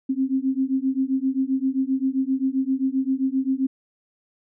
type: beating tone pair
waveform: sine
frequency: 261.6 / 269.2 Hz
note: C4 / C4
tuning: 0 / +49 cents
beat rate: 7.6 Hz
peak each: -23 dBFS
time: 0.09-3.67 s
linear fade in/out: 10 ms
effects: none